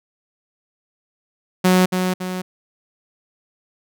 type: tone with echo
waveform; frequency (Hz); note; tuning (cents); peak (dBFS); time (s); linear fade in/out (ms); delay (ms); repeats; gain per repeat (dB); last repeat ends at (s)
sawtooth; 183.8; F#3; -11; -8; 1.64-1.86; 10; 280; 2; -6; 2.42
effects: none